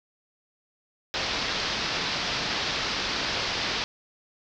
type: low-pass noise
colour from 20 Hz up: white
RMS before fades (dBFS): -29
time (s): 1.14-3.84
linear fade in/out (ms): 0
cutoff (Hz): 5300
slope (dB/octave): 48
effects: none

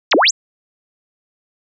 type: exponential two-way sweep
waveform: sine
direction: down then up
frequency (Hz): 8110 to 262.1 to 8110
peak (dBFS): -9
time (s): 0.11-0.31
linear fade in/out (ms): 10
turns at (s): 0.15
effects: none

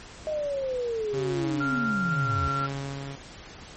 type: linear sweep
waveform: sine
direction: down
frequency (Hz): 626 to 71.6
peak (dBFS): -26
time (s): 0.27-2.48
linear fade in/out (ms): 0
type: tone with tremolo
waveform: sawtooth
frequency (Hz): 138.3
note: C#3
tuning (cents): -4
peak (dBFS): -25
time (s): 1.13-3.16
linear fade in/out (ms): 10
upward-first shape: triangle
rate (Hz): 0.85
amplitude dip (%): 60
type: tone with pitch glide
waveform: sine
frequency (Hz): 1388 to 1366.5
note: F6 to F6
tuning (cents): -11 to -38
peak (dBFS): -26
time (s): 1.6-2.67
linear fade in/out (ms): 10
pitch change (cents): -27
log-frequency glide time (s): 2.19-2.35
effects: pink hiss -45 dBFS RMS until 3.76 s + MP3 32 kbps

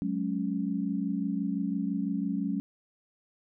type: chord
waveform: sine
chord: F# suspended second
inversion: none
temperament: equal with one note detuned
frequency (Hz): 185 / 210.8 / 277.2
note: F#3 / G#3 / C#4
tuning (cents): 0 / +26 / 0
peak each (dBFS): -32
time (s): 0.02-2.6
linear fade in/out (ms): 0
effects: none

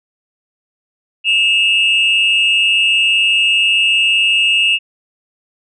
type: tone pair together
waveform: sine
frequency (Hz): 2634 / 2833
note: E7 / F7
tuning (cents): -2 / +24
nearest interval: minor second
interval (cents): 126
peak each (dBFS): -11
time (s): 1.24-4.79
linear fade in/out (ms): 50
effects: tanh soft clip ceiling -6 dBFS

